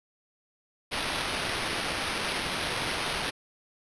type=noise with sample-and-hold; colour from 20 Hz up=blue; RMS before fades=-31 dBFS; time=0.91-3.31 s; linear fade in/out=20 ms; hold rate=7350 Hz; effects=resampled to 24000 Hz